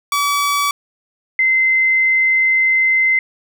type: tone pair in turn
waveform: sawtooth / sine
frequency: 1144 / 2067 Hz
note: D6 / C7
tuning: -46 / -22 cents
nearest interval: minor seventh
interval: 1024 cents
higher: second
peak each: -11 dBFS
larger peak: neither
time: 0.12-0.71 / 1.39-3.19 s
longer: second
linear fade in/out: 2 ms
effects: none